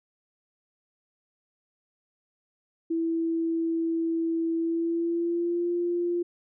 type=tone with pitch glide; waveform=sine; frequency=329.6 to 347.8 Hz; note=E4 to F4; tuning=0 to -7 cents; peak=-24 dBFS; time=2.9-6.23 s; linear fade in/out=10 ms; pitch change=+93 cents; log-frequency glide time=4.56-5.7 s; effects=none